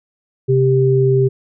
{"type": "tone pair together", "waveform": "sine", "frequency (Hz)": [131.5, 393.4], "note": ["C3", "G4"], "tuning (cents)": [9, 6], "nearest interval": "octave + perfect fifth", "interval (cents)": 1897, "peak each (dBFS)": -13, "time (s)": [0.48, 1.29], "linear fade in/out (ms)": 20, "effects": []}